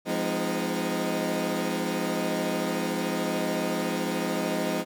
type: chord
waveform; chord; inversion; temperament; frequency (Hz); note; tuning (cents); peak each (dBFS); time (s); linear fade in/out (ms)
20% pulse; F minor seventh; none; equal with one note detuned; 174.61 / 207.7 / 255.1 / 311.1; F3 / Ab3 / C4 / Eb4; 0 / 0 / -44 / 0; -27; 0.05-4.85; 50
effects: none